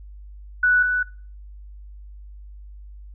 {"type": "tone pair in turn", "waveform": "sine", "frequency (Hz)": [1480, 1485.5], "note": ["F#6", "F#6"], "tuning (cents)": [0, 6], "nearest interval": "unison", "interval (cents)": 6, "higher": "second", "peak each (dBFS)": [-14, -18], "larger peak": "first", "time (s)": [[0.63, 0.83], [0.83, 1.03]], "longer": "neither", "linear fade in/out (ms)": 5, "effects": ["noise-tail reverb RT60 0.4 s tail -22 dB re dry", "added 50 Hz sine -38 dBFS peak until 3.14 s"]}